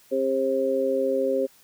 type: harmonic tone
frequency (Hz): 133.4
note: C3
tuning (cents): +34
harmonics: 2 / 3 / 4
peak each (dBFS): -29 / -26 / -23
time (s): 0.11-1.47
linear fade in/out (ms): 20
effects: white hiss -56 dBFS RMS until 1.63 s